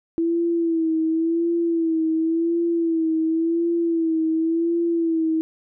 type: tone with vibrato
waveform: sine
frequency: 329.6 Hz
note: E4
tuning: in tune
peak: -18 dBFS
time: 0.18-5.41 s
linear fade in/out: 0 ms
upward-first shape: sine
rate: 0.92 Hz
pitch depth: 52 cents each way
effects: none